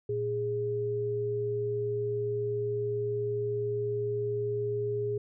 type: tone pair together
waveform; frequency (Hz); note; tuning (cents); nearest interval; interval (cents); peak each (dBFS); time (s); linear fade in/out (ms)
sine; 115.92 / 413.1; A#2 / G#4; -9 / -9; octave + minor seventh; 2200; -35 / -29; 0.09-5.18; 5
effects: none